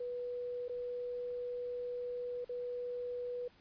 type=tone with dropouts; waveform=sine; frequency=490.1 Hz; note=B4; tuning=13 cents flat; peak=-37 dBFS; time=0-3.48 s; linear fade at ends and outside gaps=5 ms; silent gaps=0.682-0.694 / 2.446-2.492 s; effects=pink hiss -65 dBFS RMS until 3.6 s + resampled to 11025 Hz